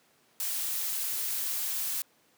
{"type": "noise", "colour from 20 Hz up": "blue", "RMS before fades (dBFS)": -32, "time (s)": [0.4, 2.02], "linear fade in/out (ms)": 2, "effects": ["pink hiss -65 dBFS RMS until 2.37 s", "high-pass 200 Hz 12 dB/octave"]}